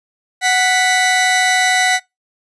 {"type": "tone pair together", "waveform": "sawtooth", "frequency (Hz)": [740, 1975.6], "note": ["F#5", "B6"], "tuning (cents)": [0, 0], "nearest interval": "octave + perfect fourth", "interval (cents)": 1700, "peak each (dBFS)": -11, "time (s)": [0.41, 2], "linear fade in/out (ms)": 50, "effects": ["noise-tail reverb RT60 0.2 s tail -24 dB re dry", "resampled to 22050 Hz"]}